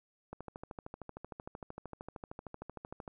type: click train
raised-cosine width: 1 ms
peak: -29 dBFS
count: 37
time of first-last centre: 0.33-3.078 s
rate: 13.1 Hz
effects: none